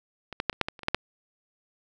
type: clicks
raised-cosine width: 0.3 ms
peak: -21 / -11 / -7 / -27 / -6 / -14 / -29 / -23 / -7 / -6 dBFS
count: 10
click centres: 0.327 / 0.401 / 0.497 / 0.529 / 0.613 / 0.685 / 0.792 / 0.833 / 0.884 / 0.946 s
effects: none